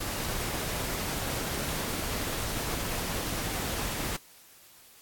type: noise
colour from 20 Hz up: pink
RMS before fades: -33 dBFS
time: 0-4.17 s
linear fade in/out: 10 ms
effects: white hiss -55 dBFS RMS until 5.01 s + AAC 64 kbps